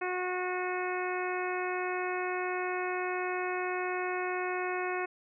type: harmonic tone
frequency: 364.3 Hz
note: F#4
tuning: 27 cents flat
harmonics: 1 / 2 / 3 / 4 / 5 / 6 / 7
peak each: -34 / -37 / -39 / -40 / -41 / -42 / -42 dBFS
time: 0.01-5.06 s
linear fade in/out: 10 ms
effects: none